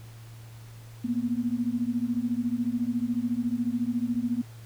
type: beating tone pair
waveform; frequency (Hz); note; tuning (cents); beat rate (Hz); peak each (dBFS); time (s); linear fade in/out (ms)
sine; 233.1 / 247.1; A#3 / B3; 0 / +1; 14; -28; 1.04-4.42; 10
effects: added 114 Hz sine -43 dBFS peak until 4.65 s + pink hiss -54 dBFS RMS until 4.65 s